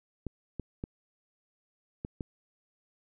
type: clicks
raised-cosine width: 3 ms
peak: -22 dBFS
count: 5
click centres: 0.267 / 0.597 / 0.839 / 2.049 / 2.208 s
effects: none